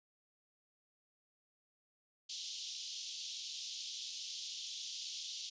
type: band-pass noise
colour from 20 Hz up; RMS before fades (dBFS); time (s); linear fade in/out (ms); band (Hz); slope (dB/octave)
pink; -45; 2.29-5.5; 10; 3100 to 6600; 48
effects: resampled to 16000 Hz